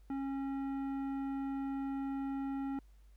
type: tone with tanh clipping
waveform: triangle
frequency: 273.1 Hz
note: C#4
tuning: 26 cents flat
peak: -37 dBFS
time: 0.1-2.79 s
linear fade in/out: 2 ms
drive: 16 dB
effects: added 50 Hz sine -57 dBFS peak until 3.16 s + pink hiss -75 dBFS RMS until 3.16 s